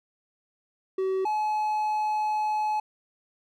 triangle tone pair in turn, 380 / 853.1 Hz, F#4 / G#5, +46 / +46 cents, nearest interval octave + major second, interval 1400 cents, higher second, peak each -22 dBFS, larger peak neither, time 0.98-1.25 / 1.25-2.8 s, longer second, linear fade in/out 5 ms, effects none

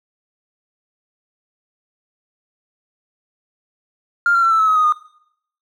triangle tone with pitch steps, 1400 / 1373.6 / 1347.6 / 1322.2 / 1297.2 / 1272.7 / 1248.7 / 1225.1 Hz, F6 / F6 / E6 / E6 / E6 / D#6 / D#6 / D#6, +4 / -29 / +38 / +5 / -28 / +39 / +6 / -27 cents, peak -8 dBFS, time 4.26-4.924 s, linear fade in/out 2 ms, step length 83 ms, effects noise-tail reverb RT60 0.7 s tail -23 dB re dry + tanh soft clip ceiling -9 dBFS

